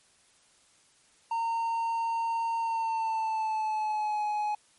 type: tone with pitch glide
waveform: triangle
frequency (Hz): 917 to 840.9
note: A#5 to G#5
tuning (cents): -29 to +21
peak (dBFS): -25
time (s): 1.31-4.55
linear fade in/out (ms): 5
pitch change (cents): -150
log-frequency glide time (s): 2.59-4.24
effects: white hiss -63 dBFS RMS until 4.78 s + MP3 48 kbps